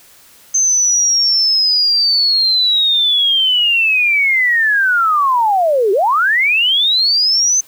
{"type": "linear two-way sweep", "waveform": "sine", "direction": "down then up", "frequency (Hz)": [6272, 371.6, 6272], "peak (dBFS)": -10, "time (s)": [0.54, 7.61], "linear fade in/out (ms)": 10, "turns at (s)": 5.92, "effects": ["white hiss -45 dBFS RMS until 7.67 s"]}